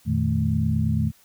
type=tone cluster; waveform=sine; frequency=87 / 116.3 / 155.3 / 217 Hz; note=F2 / A#2 / D#3 / A3; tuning=-6 / -4 / -3 / -24 cents; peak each=-25 dBFS; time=0.05-1.12 s; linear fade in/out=50 ms; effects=white hiss -57 dBFS RMS until 1.24 s